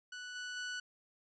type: tone with level steps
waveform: sawtooth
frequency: 1482 Hz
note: F#6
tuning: 2 cents sharp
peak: -40 / -37 / -35 dBFS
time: 0.12-0.8 s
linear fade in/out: 5 ms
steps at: 0.35 / 0.56 s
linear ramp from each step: 10 ms
effects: resampled to 16000 Hz